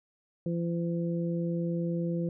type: harmonic tone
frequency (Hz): 170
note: F3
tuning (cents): -46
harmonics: 1 / 2 / 3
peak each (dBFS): -29 / -35 / -37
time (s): 0.46-2.29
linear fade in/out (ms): 2
effects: none